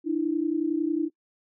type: tone pair together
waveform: sine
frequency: 300.5 / 331.5 Hz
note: D4 / E4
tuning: +40 / +10 cents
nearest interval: major second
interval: 170 cents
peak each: -26 dBFS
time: 0.04-1.1 s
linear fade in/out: 50 ms
effects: noise-tail reverb RT60 0.1 s tail -25 dB re dry